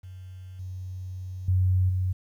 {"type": "tone with level steps", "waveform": "sine", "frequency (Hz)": 92.5, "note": "F#2", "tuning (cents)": 0, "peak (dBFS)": [-39, -33, -19, -23], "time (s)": [0.03, 2.13], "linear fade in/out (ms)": 10, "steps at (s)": [0.59, 1.48, 1.89], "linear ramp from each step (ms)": 5, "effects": ["10-bit"]}